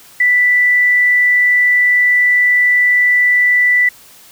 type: tone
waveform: sine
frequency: 1975.5 Hz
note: B6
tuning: in tune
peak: -8 dBFS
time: 0.2-3.89 s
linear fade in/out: 5 ms
effects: white hiss -42 dBFS RMS until 4.31 s